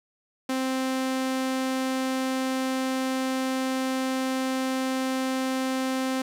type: tone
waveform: sawtooth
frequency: 261.6 Hz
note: C4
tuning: in tune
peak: -21 dBFS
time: 0.49-6.22 s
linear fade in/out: 5 ms
effects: low-pass 12000 Hz 12 dB/octave + 9-bit